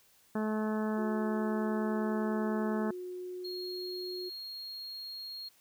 harmonic tone, 215.7 Hz, A3, 34 cents flat, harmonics 1 / 2 / 3 / 4 / 5 / 6 / 7 / 8, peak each -31 / -37 / -41 / -43 / -45 / -47 / -48 / -49 dBFS, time 0.35-2.91 s, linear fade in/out 5 ms
sine tone with pitch glide, 361.3 to 363.6 Hz, F#4 to F#4, -41 to -30 cents, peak -38 dBFS, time 0.97-4.3 s, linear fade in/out 20 ms, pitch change +11 cents, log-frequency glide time 2.5-3.74 s
triangle tone, 4268 Hz, C8, 34 cents sharp, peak -39 dBFS, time 3.44-5.49 s, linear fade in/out 10 ms
effects white hiss -65 dBFS RMS until 5.6 s

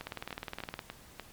two click trains, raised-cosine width 0.3 ms, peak -21 / -23 dBFS, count 15 / 5, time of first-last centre 0.07-0.792 / 0.01-1.197 s, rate 19.4 / 3.37 Hz, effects pink hiss -55 dBFS RMS until 1.32 s + MP3 96 kbps

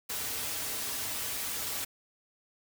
white noise with comb filter, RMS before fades -35 dBFS, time 0.09-1.85 s, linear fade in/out 10 ms, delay 5.6 ms, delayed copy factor -0.6, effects none

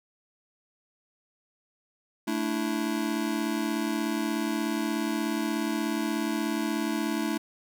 square chord, A suspended fourth, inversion none, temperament just, 220 / 293.3 / 330 Hz, A3 / D4 / E4, 0 / -2 / +2 cents, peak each -32 dBFS, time 2.27-7.38 s, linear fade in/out 10 ms, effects none

